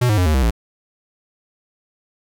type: tone with pitch steps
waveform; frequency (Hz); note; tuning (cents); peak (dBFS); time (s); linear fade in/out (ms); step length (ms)
square; 123.47 / 105.64 / 90.39 / 77.33 / 66.17 / 56.61; B2 / G#2 / F#2 / D#2 / C2 / A1; 0 / +30 / -40 / -10 / +20 / +50; -14; 0.01-0.508; 10; 83
effects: none